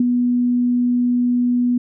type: tone with ADSR envelope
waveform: sine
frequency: 244.7 Hz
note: B3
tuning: 16 cents flat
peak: -10 dBFS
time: 0-1.78 s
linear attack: 4 ms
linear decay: 17 ms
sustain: -4 dB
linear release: 6 ms
effects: none